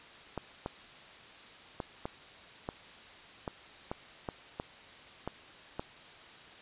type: clicks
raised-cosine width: 1 ms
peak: -21 dBFS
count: 11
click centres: 0.377 / 0.661 / 1.802 / 2.055 / 2.689 / 3.478 / 3.915 / 4.288 / 4.599 / 5.276 / 5.795 s
effects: white hiss -52 dBFS RMS until 6.61 s + resampled to 8000 Hz